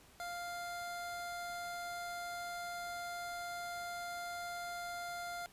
25% pulse tone, 698.5 Hz, F5, in tune, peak -37 dBFS, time 0.2-5.46 s, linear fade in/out 0 ms, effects pink hiss -62 dBFS RMS until 5.52 s + resampled to 32000 Hz

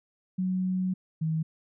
sine tone pair in turn, 185.3 / 159.27 Hz, F#3 / D#3, +3 / +41 cents, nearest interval minor third, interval 262 cents, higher first, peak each -25 dBFS, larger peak neither, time 0.38-0.94 / 1.21-1.43 s, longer first, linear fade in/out 10 ms, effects none

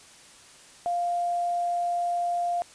sine tone with quantisation, 698.5 Hz, F5, in tune, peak -24 dBFS, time 0.86-2.62 s, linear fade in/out 0 ms, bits 8, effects white hiss -51 dBFS RMS until 2.74 s + resampled to 22050 Hz

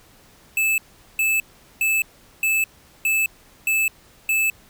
square tone bursts, 2620 Hz, E7, 11 cents flat, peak -18 dBFS, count 7, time 0.57-4.5 s, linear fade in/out 2 ms, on 210 ms, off 410 ms, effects pink hiss -52 dBFS RMS until 4.69 s

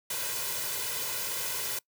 white noise with comb filter, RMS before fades -33 dBFS, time 0.1-1.79 s, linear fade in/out 5 ms, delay 2 ms, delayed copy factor +0.7, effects noise-tail reverb RT60 0.1 s tail -23 dB re dry + high-pass 100 Hz 12 dB/octave

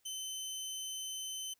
20% pulse tone, 3060 Hz, G7, 42 cents flat, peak -34 dBFS, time 0.05-1.54 s, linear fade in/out 10 ms, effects white hiss -75 dBFS RMS until 1.59 s

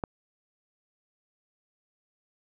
click, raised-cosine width 1 ms, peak -16 dBFS, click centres 0.038 s, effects none

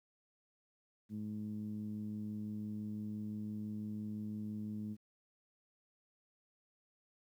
15% pulse tone with low-pass filter, 105.9 Hz, G#2, 34 cents sharp, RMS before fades -42 dBFS, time 1.09-4.97 s, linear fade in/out 50 ms, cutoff 220 Hz, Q 3.1, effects 12-bit

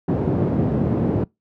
pink band-pass noise, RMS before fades -20 dBFS, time 0.08-1.24 s, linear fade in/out 5 ms, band 120 to 360 Hz, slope 12 dB/octave, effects noise-tail reverb RT60 0.2 s tail -26 dB re dry + high-pass 60 Hz 12 dB/octave

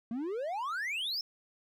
triangle exponential sweep, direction up, 220 to 5430 Hz, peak -31 dBFS, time 0.11-1.21 s, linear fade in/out 2 ms, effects none

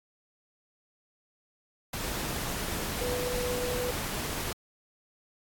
sine tone in noise, 493.9 Hz, B4, in tune, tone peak -31 dBFS, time 3.01-3.91 s, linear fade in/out 5 ms, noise pink, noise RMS -34 dBFS, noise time 1.93-4.53 s, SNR 0 dB, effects AAC 64 kbps

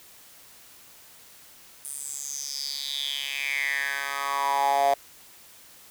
10% pulse tone with high-pass filter sweep, 139.8 Hz, C#3, 15 cents sharp, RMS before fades -28 dBFS, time 1.85-4.94 s, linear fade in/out 0 ms, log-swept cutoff 9600 to 660 Hz, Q 6.4, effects white hiss -51 dBFS RMS until 5.9 s

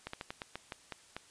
slowing click train, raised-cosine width 0.3 ms, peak -23 dBFS, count 9, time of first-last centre 0.07-1.166 s, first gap 64 ms, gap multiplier 1.21, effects white hiss -60 dBFS RMS until 1.3 s + resampled to 22050 Hz

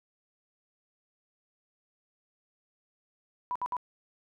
sine tone bursts, 987.8 Hz, B5, in tune, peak -29 dBFS, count 3, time 3.51-3.767 s, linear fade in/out 0 ms, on 45 ms, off 61 ms, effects none

